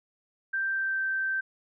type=tone with pitch glide; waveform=sine; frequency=1570 to 1557.4 Hz; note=G6 to G6; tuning=+2 to -12 cents; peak=-26 dBFS; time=0.53-1.41 s; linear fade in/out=10 ms; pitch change=-14 cents; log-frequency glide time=0.7-1.01 s; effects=none